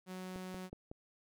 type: tone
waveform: sawtooth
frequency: 185 Hz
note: F#3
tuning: in tune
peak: -39 dBFS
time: 0.06-0.7 s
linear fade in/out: 50 ms
type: click train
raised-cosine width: 2 ms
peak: -33 dBFS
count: 4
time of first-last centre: 0.36-0.915 s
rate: 5.41 Hz
effects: none